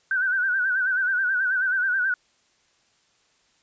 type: tone with vibrato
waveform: sine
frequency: 1517 Hz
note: F#6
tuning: 43 cents sharp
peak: -20 dBFS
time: 0.11-2.14 s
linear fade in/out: 2 ms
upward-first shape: sine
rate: 9.3 Hz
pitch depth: 79 cents each way
effects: white hiss -64 dBFS RMS until 3.62 s + resampled to 16000 Hz